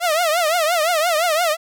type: tone with vibrato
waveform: sawtooth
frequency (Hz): 659.3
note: E5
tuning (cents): 0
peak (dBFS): -12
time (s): 0-1.57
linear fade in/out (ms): 50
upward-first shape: triangle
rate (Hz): 5.8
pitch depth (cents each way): 180
effects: none